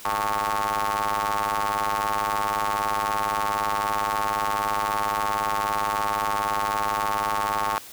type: ring-modulated tone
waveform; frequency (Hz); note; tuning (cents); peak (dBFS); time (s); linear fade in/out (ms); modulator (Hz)
sawtooth; 103.83; G#2; 0; -16; 0.05-7.78; 0; 995
effects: white hiss -43 dBFS RMS until 7.92 s